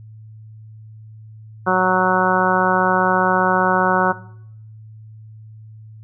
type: harmonic tone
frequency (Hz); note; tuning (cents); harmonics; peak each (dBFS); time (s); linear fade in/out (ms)
185; F#3; 0; 1 / 2 / 3 / 4 / 5 / 6 / 7 / 8; -22 / -22 / -22 / -22 / -22 / -22 / -22 / -22; 1.66-4.13; 20
effects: noise-tail reverb RT60 0.7 s tail -17 dB re dry + added 109 Hz sine -37 dBFS peak until 6.03 s